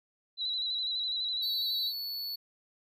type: tone with vibrato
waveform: sine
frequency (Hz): 3951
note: B7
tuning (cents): 0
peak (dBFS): -30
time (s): 0.37-1.93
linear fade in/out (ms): 50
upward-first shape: square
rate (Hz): 12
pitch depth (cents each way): 31
type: tone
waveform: square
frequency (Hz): 4435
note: C#8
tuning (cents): 0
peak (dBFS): -35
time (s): 1.42-2.36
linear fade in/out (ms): 10
effects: none